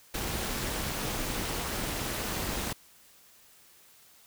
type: noise with amplitude modulation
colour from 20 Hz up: pink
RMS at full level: -30 dBFS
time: 0.14-2.73 s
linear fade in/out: 5 ms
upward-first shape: sine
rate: 285 Hz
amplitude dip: 70%
effects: white hiss -58 dBFS RMS until 4.26 s